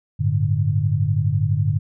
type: chord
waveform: sine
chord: G suspended second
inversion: none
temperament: equal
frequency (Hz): 98 / 110 / 146.83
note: G2 / A2 / D3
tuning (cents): 0 / 0 / 0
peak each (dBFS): -21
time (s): 0.19-1.79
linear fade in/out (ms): 20
effects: none